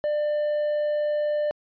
triangle tone, 596 Hz, D5, 25 cents sharp, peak -20 dBFS, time 0.04-1.51 s, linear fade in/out 0 ms, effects resampled to 11025 Hz

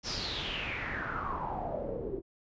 pink noise with low-pass filter sweep, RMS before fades -36 dBFS, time 0.03-2.22 s, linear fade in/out 50 ms, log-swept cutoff 5600 to 350 Hz, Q 6.4, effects resampled to 16000 Hz

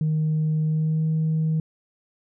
sine tone with pitch glide, 155.56 to 158.19 Hz, D#3 to D#3, 0 to +29 cents, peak -18 dBFS, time 0.01-1.6 s, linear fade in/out 2 ms, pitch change +29 cents, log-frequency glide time 0.64-1.05 s, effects tanh soft clip ceiling -17 dBFS

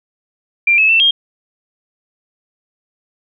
sine tone with pitch steps, 2375 / 2591 / 2672 / 3227 Hz, D7 / E7 / E7 / G7, +19 / -30 / +23 / +50 cents, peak -8 dBFS, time 0.67-1.11 s, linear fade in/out 5 ms, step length 110 ms, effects none

